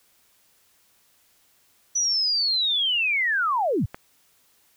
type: linear sweep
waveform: sine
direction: down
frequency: 5960 to 68.4 Hz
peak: -20 dBFS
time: 1.95-3.86 s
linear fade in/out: 10 ms
type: click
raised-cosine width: 0.5 ms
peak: -19 dBFS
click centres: 3.945 s
effects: white hiss -62 dBFS RMS until 4.76 s